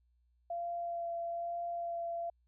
sine tone with vibrato, 685 Hz, F5, 34 cents flat, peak -35 dBFS, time 0.5-2.3 s, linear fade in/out 5 ms, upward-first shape sine, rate 1.1 Hz, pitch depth 12 cents each way, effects added 60 Hz sine -69 dBFS peak until 2.47 s

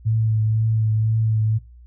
sine tone with vibrato, 110.2 Hz, A2, 3 cents sharp, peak -16 dBFS, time 0.05-1.59 s, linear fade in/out 20 ms, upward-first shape triangle, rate 2 Hz, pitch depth 25 cents each way, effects noise-tail reverb RT60 0.3 s tail -24 dB re dry + added 60 Hz sine -42 dBFS peak until 1.86 s

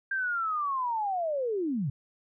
sine linear sweep, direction down, 1600 to 119.9 Hz, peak -27 dBFS, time 0.11-1.9 s, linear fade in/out 5 ms, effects none

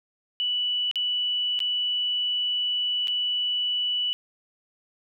sine tone with dropouts, 2960 Hz, F#7, in tune, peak -23 dBFS, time 0.4-4.13 s, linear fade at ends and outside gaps 0 ms, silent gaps 0.913-0.957 / 1.591-1.603 / 3.073-3.081 s, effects none

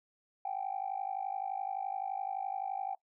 sine tone with amplitude modulation, 777 Hz, G5, 16 cents flat, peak -29 dBFS, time 0.45-2.95 s, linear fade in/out 5 ms, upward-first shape sine, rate 51.7 Hz, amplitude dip 95%, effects noise-tail reverb RT60 0.1 s tail -21 dB re dry + tanh soft clip ceiling -27 dBFS

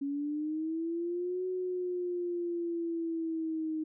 sine linear two-way sweep, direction up then down, 277.2 to 370 to 311.9 Hz, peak -31 dBFS, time 0.01-3.84 s, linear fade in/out 10 ms, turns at 1.46 s, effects none

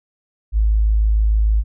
sine tone, 53.3 Hz, G#1, 46 cents sharp, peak -12 dBFS, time 0.52-1.64 s, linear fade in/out 50 ms, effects none

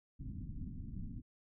pink low-pass noise, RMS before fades -44 dBFS, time 0.19-1.22 s, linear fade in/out 20 ms, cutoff 270 Hz, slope 48 dB/octave, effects none

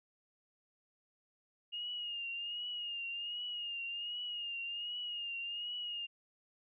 sine tone with vibrato, 2847 Hz, F7, 33 cents sharp, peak -38 dBFS, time 1.72-6.07 s, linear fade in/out 20 ms, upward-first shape triangle, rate 1.3 Hz, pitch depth 61 cents each way, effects none

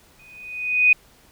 sine tone with exponential growth, 2489 Hz, D#7, in tune, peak -9 dBFS, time 0.19-0.93 s, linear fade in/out 5 ms, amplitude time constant 160 ms, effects pink hiss -54 dBFS RMS until 1.31 s

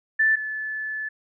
sine tone pair in turn, 1760 / 1735.8 Hz, A6 / A6, 0 / -24 cents, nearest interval unison, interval 24 cents, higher first, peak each -16 / -27 dBFS, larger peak first, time 0.19-0.36 / 0.36-1.09 s, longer second, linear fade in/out 10 ms, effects none

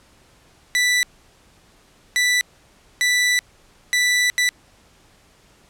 sawtooth tone bursts at uneven times, 1975.5 Hz, B6, in tune, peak -12 dBFS, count 5, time 0.75-1.03 / 2.16-2.41 / 3.01-3.39 / 3.93-4.3 / 4.38-4.49 s, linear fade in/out 0 ms, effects pink hiss -54 dBFS RMS until 5.69 s + low-pass 10000 Hz 12 dB/octave

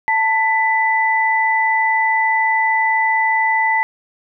sine tone pair together, 887 / 1991.2 Hz, A5 / B6, +14 / +14 cents, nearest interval octave + major second, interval 1400 cents, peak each -16 dBFS, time 0.08-3.83 s, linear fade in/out 0 ms, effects none

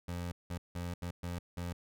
25% pulse tone bursts at uneven times, 87.4 Hz, F2, 2 cents sharp, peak -33 dBFS, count 6, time 0.08-0.32 / 0.5-0.58 / 0.75-0.94 / 1.02-1.11 / 1.23-1.39 / 1.57-1.73 s, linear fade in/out 5 ms, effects none

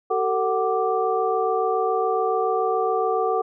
sine tone cluster, 382.6 / 449.7 / 745 / 1175 Hz, G4 / A4 / F#5 / D6, -42 / +38 / +12 / +1 cents, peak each -27 / -23 / -24 / -27 dBFS, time 0.1-3.42 s, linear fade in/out 10 ms, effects none

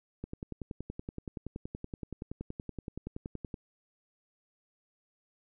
click train, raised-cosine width 3 ms, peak -25 dBFS, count 36, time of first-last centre 0.24-3.542 s, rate 10.6 Hz, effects none

